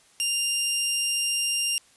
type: tone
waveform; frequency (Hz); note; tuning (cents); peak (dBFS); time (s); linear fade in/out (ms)
15% pulse; 2794; F7; 0; -16; 0.2-1.78; 0
effects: white hiss -58 dBFS RMS until 1.96 s + resampled to 24000 Hz